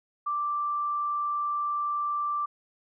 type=tone; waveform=sine; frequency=1174.7 Hz; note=D6; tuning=in tune; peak=-26 dBFS; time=0.26-2.46 s; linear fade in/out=10 ms; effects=none